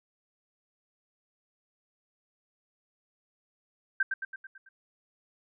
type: tone with echo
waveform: sine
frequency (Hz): 1566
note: G6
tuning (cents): -2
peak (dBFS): -22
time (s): 4-4.03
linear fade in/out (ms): 5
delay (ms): 110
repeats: 6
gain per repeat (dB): -5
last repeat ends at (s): 4.69
effects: none